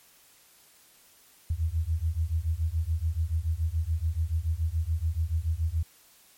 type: beating tone pair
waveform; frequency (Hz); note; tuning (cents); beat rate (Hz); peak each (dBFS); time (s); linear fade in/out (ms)
sine; 77.78 / 84.78; D#2 / E2; 0 / +49; 7; -28; 1.5-5.83; 5
effects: white hiss -58 dBFS RMS until 6.37 s + MP3 64 kbps